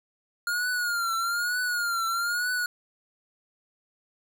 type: tone with vibrato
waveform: square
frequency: 1415 Hz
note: F6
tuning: 22 cents sharp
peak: -26 dBFS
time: 0.47-2.66 s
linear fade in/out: 2 ms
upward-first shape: triangle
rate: 1.1 Hz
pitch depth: 97 cents each way
effects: none